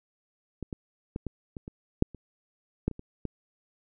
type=clicks; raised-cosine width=3 ms; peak=-22 / -22 / -19 / -20 / -25 / -26 / -7 / -30 / -12 / -26 / -28 / -19 dBFS; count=12; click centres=0.627 / 0.728 / 1.161 / 1.267 / 1.568 / 1.679 / 2.024 / 2.147 / 2.88 / 2.913 / 2.994 / 3.253 s; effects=none